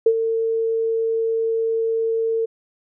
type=tone with ADSR envelope; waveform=sine; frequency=451.7 Hz; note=A4; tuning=45 cents sharp; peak=-9 dBFS; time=0.06-2.46 s; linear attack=5 ms; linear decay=62 ms; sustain=-9 dB; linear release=14 ms; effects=none